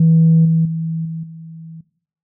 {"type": "tone with level steps", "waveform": "sine", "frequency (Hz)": 162.7, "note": "E3", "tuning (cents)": -22, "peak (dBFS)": [-7, -11, -19, -23, -32], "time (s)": [0, 1.81], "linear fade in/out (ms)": 5, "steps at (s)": [0.45, 0.65, 1.05, 1.23], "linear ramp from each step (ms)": 5, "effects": ["noise-tail reverb RT60 0.6 s tail -18 dB re dry", "tanh soft clip ceiling -4 dBFS"]}